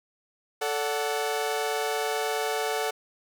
sawtooth chord, D major, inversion second, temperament equal with one note detuned, 440 / 576.9 / 740 Hz, A4 / D5 / F#5, 0 / -31 / 0 cents, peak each -25 / -30 / -27 dBFS, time 0.61-2.91 s, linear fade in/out 10 ms, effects none

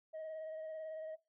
sine tone with vibrato, 632 Hz, D#5, 27 cents sharp, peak -40 dBFS, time 0.13-1.16 s, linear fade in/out 20 ms, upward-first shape sine, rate 18 Hz, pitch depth 23 cents each way, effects noise-tail reverb RT60 0.2 s tail -17 dB re dry + tanh soft clip ceiling -41 dBFS

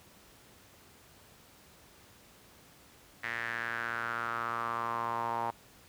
sawtooth tone with band-pass filter sweep, 116.54 Hz, A#2, in tune, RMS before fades -35 dBFS, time 3.23-5.51 s, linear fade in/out 10 ms, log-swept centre 1900 to 890 Hz, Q 5.1, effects pink hiss -58 dBFS RMS until 5.88 s + high-pass 60 Hz 12 dB/octave

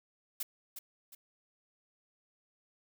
blue noise with echo, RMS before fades -36 dBFS, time 0.4-0.43 s, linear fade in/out 5 ms, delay 360 ms, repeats 2, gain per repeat -8 dB, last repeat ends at 1.15 s, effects none

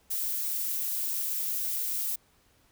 violet noise, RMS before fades -31 dBFS, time 0.1-2.16 s, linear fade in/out 10 ms, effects pink hiss -65 dBFS RMS until 2.71 s

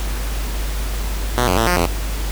5% pulse tone with pitch steps, 122.4 / 90.9 / 113.2 / 177.8 / 85.5 Hz, B2 / F#2 / A2 / F3 / F2, -15 / -30 / +50 / +31 / -36 cents, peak -4 dBFS, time 1.38-1.86 s, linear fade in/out 0 ms, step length 96 ms, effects added 50 Hz sine -20 dBFS peak until 2.31 s + pink hiss -30 dBFS RMS until 2.31 s

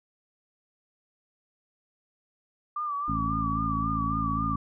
sine tone with vibrato, 1174.7 Hz, D6, in tune, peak -28 dBFS, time 2.76-4.56 s, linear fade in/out 5 ms, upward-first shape sine, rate 3.7 Hz, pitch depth 61 cents each way
harmonic tone, 55 Hz, A1, in tune, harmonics 1 / 2 / 3 / 4 / 5, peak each -34 / -34 / -34 / -34 / -34 dBFS, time 3.08-4.56 s, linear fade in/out 5 ms
effects none

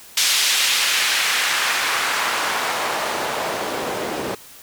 white noise with band-pass filter sweep, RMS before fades -21 dBFS, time 0.17-4.35 s, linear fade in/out 5 ms, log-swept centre 3900 to 370 Hz, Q 1, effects white hiss -43 dBFS RMS until 4.62 s

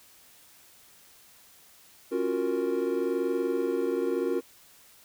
triangle chord, Gb major seventh, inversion second, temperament equal with one note detuned, 274.3 / 349.2 / 370 / 466.2 Hz, Db4 / F4 / Gb4 / Bb4, -18 / 0 / 0 / 0 cents, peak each -31 / -29 / -29 / -28 dBFS, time 2.11-4.41 s, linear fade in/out 20 ms, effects white hiss -56 dBFS RMS until 5.04 s

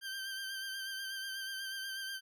20% pulse tone with vibrato, 1568 Hz, G6, in tune, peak -34 dBFS, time 0.01-2.21 s, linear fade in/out 50 ms, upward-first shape sine, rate 8.2 Hz, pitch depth 30 cents each way, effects none

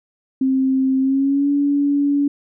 sine tone with pitch glide, 264.3 to 284.9 Hz, C4 to C#4, +18 to +48 cents, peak -14 dBFS, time 0.41-2.28 s, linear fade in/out 5 ms, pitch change +130 cents, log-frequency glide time 1-1.49 s, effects none

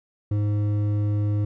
sine tone with hard clipping, 103.83 Hz, G#2, in tune, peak -22 dBFS, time 0.31-1.45 s, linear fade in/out 5 ms, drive 8 dB, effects none

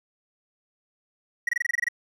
triangle tone bursts, 1911 Hz, A#6, 43 cents sharp, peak -19 dBFS, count 10, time 1.47-1.886 s, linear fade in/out 5 ms, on 20 ms, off 24 ms, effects none

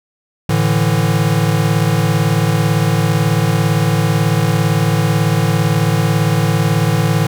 square chord, A suspended fourth, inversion none, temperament equal, 110 / 146.83 / 164.81 Hz, A2 / D3 / E3, 0 / 0 / 0 cents, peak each -17 dBFS, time 0.49-7.27 s, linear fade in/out 5 ms, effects none

